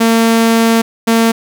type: tone pair in turn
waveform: sawtooth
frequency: 227.6 / 227.6 Hz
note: A#3 / A#3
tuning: -41 / -41 cents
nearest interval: unison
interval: 0 cents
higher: neither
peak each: -4 dBFS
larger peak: neither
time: 0-0.82 / 1.07-1.32 s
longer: first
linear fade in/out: 10 ms
effects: none